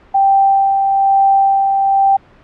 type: tone with tremolo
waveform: sine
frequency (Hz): 784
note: G5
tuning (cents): 0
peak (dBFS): -7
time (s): 0.14-2.17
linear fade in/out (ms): 10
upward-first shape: sine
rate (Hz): 1.1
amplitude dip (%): 35
effects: pink hiss -45 dBFS RMS until 2.43 s + low-pass 2000 Hz 12 dB/octave